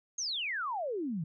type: exponential sweep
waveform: sine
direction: down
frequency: 6645 to 148.4 Hz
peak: -32 dBFS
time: 0.18-1.24 s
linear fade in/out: 5 ms
effects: none